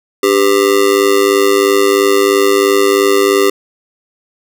square tone with amplitude modulation, 396.5 Hz, G4, 20 cents sharp, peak -5 dBFS, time 0.23-3.5 s, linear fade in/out 5 ms, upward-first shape sine, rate 103 Hz, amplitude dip 85%, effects none

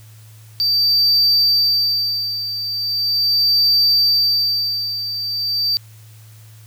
triangle tone with tremolo, 4648 Hz, D8, 19 cents flat, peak -10 dBFS, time 0.6-5.77 s, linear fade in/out 0 ms, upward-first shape sine, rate 0.39 Hz, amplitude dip 70%, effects added 109 Hz sine -40 dBFS peak until 6.66 s + white hiss -50 dBFS RMS until 6.66 s

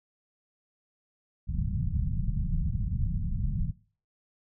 pink low-pass noise, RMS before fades -29 dBFS, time 1.47-3.72 s, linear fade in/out 20 ms, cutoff 190 Hz, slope 48 dB/octave, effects noise-tail reverb RT60 0.4 s tail -19 dB re dry

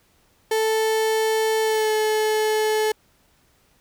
35% pulse tone with pitch glide, 440 to 431.7 Hz, A4 to A4, 0 to -33 cents, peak -17 dBFS, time 0.51-2.92 s, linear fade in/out 5 ms, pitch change -33 cents, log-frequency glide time 1.62-1.92 s, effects pink hiss -61 dBFS RMS until 3.8 s

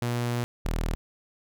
sawtooth tone pair in turn, 120.3 / 40.15 Hz, B2 / E1, -45 / -45 cents, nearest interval octave + perfect fifth, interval 1900 cents, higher first, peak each -22 dBFS, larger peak neither, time 0.02-0.44 / 0.65-0.95 s, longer first, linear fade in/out 0 ms, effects none

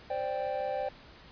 triangle chord, C suspended second, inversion none, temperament just, 523.3 / 588.7 / 784.9 Hz, C5 / D5 / G5, 0 / +4 / +2 cents, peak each -33 dBFS, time 0.1-0.89 s, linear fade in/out 5 ms, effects pink hiss -53 dBFS RMS until 1.31 s + resampled to 11025 Hz

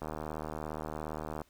click train, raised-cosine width 1 ms, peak -24 dBFS, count 109, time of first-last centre 0.02-1.417 s, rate 77.3 Hz, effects pink hiss -67 dBFS RMS until 1.49 s

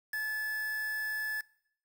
triangle tone with quantisation, 1729 Hz, A6, 31 cents flat, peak -30 dBFS, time 0.13-1.41 s, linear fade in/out 5 ms, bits 7, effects noise-tail reverb RT60 0.7 s tail -22 dB re dry

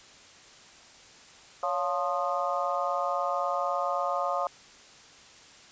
harmonic tone with a mistuned harmonic, 176.2 Hz, F3, 16 cents sharp, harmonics 3 / 4 / 5 / 6 / 7, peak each -32 / -31 / -37 / -33 / -32 dBFS, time 1.63-4.47 s, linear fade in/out 2 ms, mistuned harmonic 3, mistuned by +92 cents, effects white hiss -52 dBFS RMS until 5.71 s + resampled to 16000 Hz

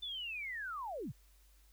sine linear sweep, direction down, 3555 to 83.1 Hz, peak -39 dBFS, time 0.02-1.12 s, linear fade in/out 10 ms, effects added 50 Hz sine -62 dBFS peak until 1.72 s + white hiss -70 dBFS RMS until 1.72 s

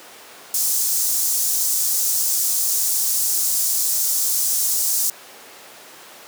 pink high-pass noise, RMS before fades -20 dBFS, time 0.54-5.1 s, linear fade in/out 2 ms, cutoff 6000 Hz, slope 24 dB/octave, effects pink hiss -41 dBFS RMS until 6.27 s + high-pass 400 Hz 12 dB/octave

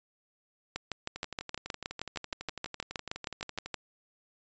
two click trains, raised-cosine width 0.2 ms, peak -16 / -21 dBFS, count 20 / 31, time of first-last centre 0.76-3.743 / 1.16-3.66 s, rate 6.37 / 12 Hz, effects resampled to 16000 Hz

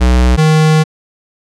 square tone pair in turn, 62 / 156.23 Hz, B1 / D#3, +7 / +7 cents, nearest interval octave + major third, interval 1600 cents, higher second, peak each -7 dBFS, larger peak neither, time 0-0.37 / 0.37-0.84 s, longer second, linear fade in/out 20 ms, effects low-pass 8000 Hz 12 dB/octave

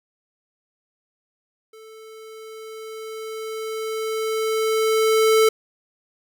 square tone with level ramp, 440 Hz, A4, in tune, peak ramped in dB -43 to -13 dBFS, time 1.73-5.49 s, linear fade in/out 5 ms, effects none

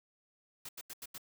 white noise bursts, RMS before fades -45 dBFS, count 5, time 0.65-1.181 s, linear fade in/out 5 ms, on 39 ms, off 84 ms, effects none

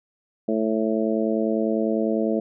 harmonic tone, 110 Hz, A2, in tune, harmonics 2 / 3 / 4 / 5 / 6, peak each -24 / -26 / -27 / -28 / -29 dBFS, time 0.48-2.4 s, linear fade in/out 5 ms, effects none

